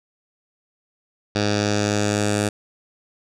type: tone with low-pass filter sweep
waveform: 10% pulse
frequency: 103.83 Hz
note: G#2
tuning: in tune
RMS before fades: -21 dBFS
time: 1.35-2.49 s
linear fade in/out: 5 ms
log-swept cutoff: 4900 to 8800 Hz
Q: 2.6
effects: none